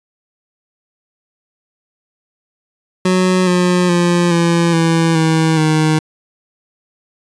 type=tone with pitch steps; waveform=25% pulse; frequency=184.3 / 179.26 / 174.36 / 169.59 / 164.95 / 160.44 / 156.06 Hz; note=F#3 / F3 / F3 / E3 / E3 / E3 / D#3; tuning=-7 / +45 / -3 / +49 / +1 / -47 / +6 cents; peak=-7 dBFS; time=3.05-5.99 s; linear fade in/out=5 ms; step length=420 ms; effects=resampled to 22050 Hz